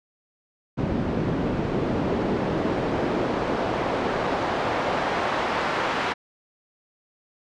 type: noise with band-pass filter sweep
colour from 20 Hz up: pink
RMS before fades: -25 dBFS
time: 0.77-6.14 s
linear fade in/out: 20 ms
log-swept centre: 210 to 1100 Hz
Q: 0.82
effects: low-pass 5000 Hz 12 dB/octave